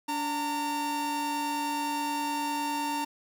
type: tone pair together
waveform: 45% pulse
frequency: 288.1 / 914 Hz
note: D4 / A#5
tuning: -33 / -34 cents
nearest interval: octave + minor sixth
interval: 1999 cents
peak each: -34 / -30 dBFS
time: 0.08-3.05 s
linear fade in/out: 10 ms
effects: none